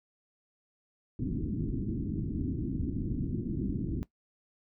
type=low-pass noise; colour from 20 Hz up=white; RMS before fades=-33 dBFS; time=1.19-4.03 s; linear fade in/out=0 ms; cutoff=320 Hz; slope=48 dB/octave; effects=noise-tail reverb RT60 0.1 s tail -17 dB re dry